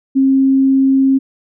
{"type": "tone", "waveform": "sine", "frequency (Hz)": 268.3, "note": "C4", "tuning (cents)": 44, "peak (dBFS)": -8, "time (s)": [0.15, 1.19], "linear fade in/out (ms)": 20, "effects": []}